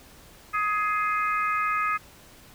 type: harmonic tone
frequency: 418.5 Hz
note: G#4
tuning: 13 cents sharp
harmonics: 3 / 4 / 5 / 6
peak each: -24 / -33 / -32 / -34 dBFS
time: 0.53-1.98 s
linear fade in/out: 20 ms
effects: pink hiss -51 dBFS RMS until 2.54 s